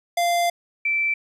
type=tone pair in turn; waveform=square / sine; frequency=693 / 2331 Hz; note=F5 / D7; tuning=-14 / -14 cents; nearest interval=octave + major sixth; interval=2100 cents; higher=second; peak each=-19 / -19 dBFS; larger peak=neither; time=0.17-0.5 / 0.85-1.14 s; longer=first; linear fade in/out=5 ms; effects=resampled to 32000 Hz + 10-bit